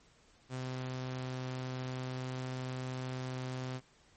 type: tone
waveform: sawtooth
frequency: 128.5 Hz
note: C3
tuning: 31 cents flat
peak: -33 dBFS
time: 0.49-3.81 s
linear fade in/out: 50 ms
effects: pink hiss -65 dBFS RMS until 4.16 s + MP3 32 kbps